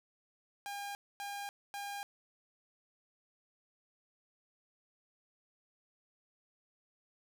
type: tone bursts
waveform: sawtooth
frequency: 807 Hz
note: G#5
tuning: 50 cents flat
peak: -36 dBFS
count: 3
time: 0.66-2.03 s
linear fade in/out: 0 ms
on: 290 ms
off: 250 ms
effects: none